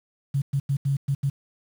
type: tone bursts at uneven times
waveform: sine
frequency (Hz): 138.59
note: C#3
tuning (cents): 0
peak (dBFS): -20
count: 6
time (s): 0.34-0.42 / 0.53-0.6 / 0.69-0.77 / 0.85-0.97 / 1.08-1.15 / 1.23-1.3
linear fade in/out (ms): 10
effects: 8-bit

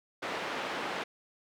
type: band-pass noise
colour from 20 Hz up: pink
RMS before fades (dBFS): -36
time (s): 0.22-1.04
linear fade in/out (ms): 10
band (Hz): 380 to 2800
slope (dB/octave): 12
effects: none

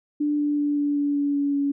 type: tone with pitch steps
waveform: sine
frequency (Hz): 295 / 293.1 / 291.3 / 289.4 / 287.6 / 285.8 / 284 / 282.2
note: D4 / D4 / D4 / D4 / D4 / D4 / C#4 / C#4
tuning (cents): +8 / -3 / -14 / -25 / -36 / -47 / +42 / +31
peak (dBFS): -20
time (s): 0.2-1.72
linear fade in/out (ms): 10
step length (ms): 190
effects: none

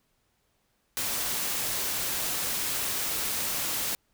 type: noise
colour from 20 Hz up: white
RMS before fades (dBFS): -30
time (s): 0.97-3.95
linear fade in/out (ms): 0
effects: pink hiss -72 dBFS RMS until 4.13 s

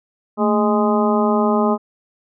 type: harmonic tone with a mistuned harmonic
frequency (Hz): 207.7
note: G#3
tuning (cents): 0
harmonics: 1 / 2 / 3 / 4 / 5 / 6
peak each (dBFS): -17 / -20 / -22 / -23 / -24 / -25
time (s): 0.37-1.78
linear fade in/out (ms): 50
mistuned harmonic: 1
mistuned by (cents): +110
effects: none

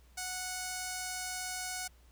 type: tone with notch filter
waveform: 5% pulse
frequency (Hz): 737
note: F#5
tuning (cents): -7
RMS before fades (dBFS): -39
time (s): 0.17-1.88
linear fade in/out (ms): 10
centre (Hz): 3300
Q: 1.8
effects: added 60 Hz sine -58 dBFS peak until 2.11 s + pink hiss -67 dBFS RMS until 2.11 s

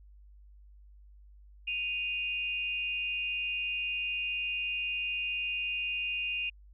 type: tone pair together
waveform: sine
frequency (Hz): 2489 / 2794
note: D#7 / F7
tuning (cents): 0 / 0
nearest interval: major second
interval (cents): 200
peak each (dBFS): -33 / -34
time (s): 1.67-6.5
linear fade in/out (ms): 10
effects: added 50 Hz sine -52 dBFS peak until 6.73 s

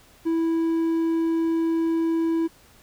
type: tone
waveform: triangle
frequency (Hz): 328.6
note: E4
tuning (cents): -5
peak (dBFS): -18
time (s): 0.25-2.48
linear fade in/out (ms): 20
effects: pink hiss -54 dBFS RMS until 2.82 s

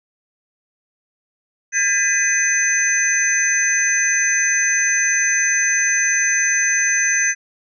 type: tone cluster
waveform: sine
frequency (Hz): 1614 / 1771 / 1997 / 2502 / 6140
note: G#6 / A6 / B6 / D#7 / G8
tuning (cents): -50 / +11 / +19 / +9 / -37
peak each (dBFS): -20 / -26 / -22 / -26 / -18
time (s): 1.72-7.35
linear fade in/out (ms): 50
effects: none

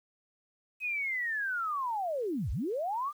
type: linear two-way sweep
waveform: sine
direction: down then up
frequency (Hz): 2552 to 47.49 to 1229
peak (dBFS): -30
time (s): 0.8-3.13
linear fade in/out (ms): 50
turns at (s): 2.51
effects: 10-bit

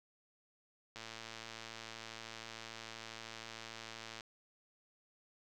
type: click train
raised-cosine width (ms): 0.2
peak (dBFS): -29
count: 368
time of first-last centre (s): 0.96-4.208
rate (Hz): 113
effects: none

